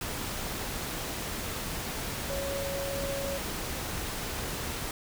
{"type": "tone in noise", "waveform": "sine", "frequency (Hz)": 554.4, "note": "C#5", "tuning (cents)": 0, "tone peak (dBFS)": -33, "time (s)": [2.3, 3.38], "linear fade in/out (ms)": 2, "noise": "pink", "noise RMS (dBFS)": -35, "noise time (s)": [0.01, 4.91], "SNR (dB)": -1, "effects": []}